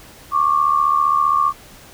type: tone pair together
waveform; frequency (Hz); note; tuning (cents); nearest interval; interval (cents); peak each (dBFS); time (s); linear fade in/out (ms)
sine; 1101 / 1176.2; C#6 / D6; -12 / +2; minor second; 114; -16; 0.31-1.53; 50
effects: pink hiss -43 dBFS RMS until 1.93 s